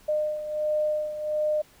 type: beating tone pair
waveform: sine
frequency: 607 / 608.4 Hz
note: D#5 / D#5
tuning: -43 / -39 cents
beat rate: 1.4 Hz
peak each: -25 / -31 dBFS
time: 0.08-1.62 s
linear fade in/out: 10 ms
effects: pink hiss -56 dBFS RMS until 1.8 s